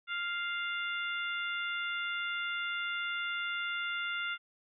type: harmonic tone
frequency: 698.5 Hz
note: F5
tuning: in tune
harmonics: 2 / 3 / 4 / 5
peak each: -35 / -39 / -41 / -43 dBFS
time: 0.07-4.38 s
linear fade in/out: 50 ms
effects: none